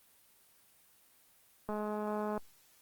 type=click train; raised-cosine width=1 ms; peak=-24 dBFS; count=146; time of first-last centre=1.69-2.377 s; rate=211 Hz; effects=white hiss -65 dBFS RMS until 2.81 s + Opus 32 kbps